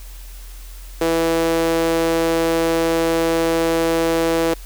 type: tone with high-pass filter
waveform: sawtooth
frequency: 164.81 Hz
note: E3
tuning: in tune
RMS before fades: -18 dBFS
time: 1.01-4.54 s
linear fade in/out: 5 ms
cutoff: 410 Hz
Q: 3.9
effects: added 43 Hz sine -33 dBFS peak until 4.65 s + white hiss -44 dBFS RMS until 4.65 s